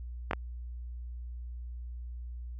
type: clicks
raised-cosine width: 0.5 ms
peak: -14 dBFS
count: 2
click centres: 0.311 / 0.333 s
effects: added 60 Hz sine -38 dBFS peak until 2.59 s